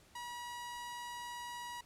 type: tone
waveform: sawtooth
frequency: 964 Hz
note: B5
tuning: 42 cents flat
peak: -39 dBFS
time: 0.15-1.81 s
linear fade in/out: 5 ms
effects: pink hiss -64 dBFS RMS until 1.85 s + low-pass 12000 Hz 12 dB/octave